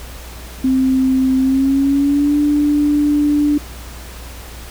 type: tone with pitch glide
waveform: sine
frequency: 261.6 to 293.6 Hz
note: C4 to D4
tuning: 0 to 0 cents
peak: -11 dBFS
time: 0.64-3.58 s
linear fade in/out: 5 ms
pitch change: +200 cents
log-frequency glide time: 1.38-2.38 s
effects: added 60 Hz sine -32 dBFS peak until 4.7 s + pink hiss -36 dBFS RMS until 4.7 s